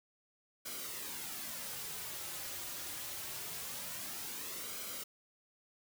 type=noise with flanger; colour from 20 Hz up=white; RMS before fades=-43 dBFS; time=0.65-5.04 s; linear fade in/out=10 ms; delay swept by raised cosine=1.1 to 4.6 ms; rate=0.24 Hz; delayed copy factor=-0.55; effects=none